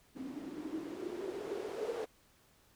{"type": "noise with low-pass filter sweep", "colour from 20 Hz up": "violet", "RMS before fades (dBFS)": -41, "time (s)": [0.15, 2.06], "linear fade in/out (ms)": 20, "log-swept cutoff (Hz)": [260, 480], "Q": 8.3, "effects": ["pink hiss -67 dBFS RMS until 2.75 s"]}